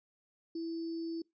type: tone with sample-and-hold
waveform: sine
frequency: 330 Hz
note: E4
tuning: 2 cents sharp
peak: -35 dBFS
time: 0.55-1.22 s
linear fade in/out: 5 ms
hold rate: 4900 Hz
effects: noise-tail reverb RT60 0.2 s tail -23 dB re dry + resampled to 16000 Hz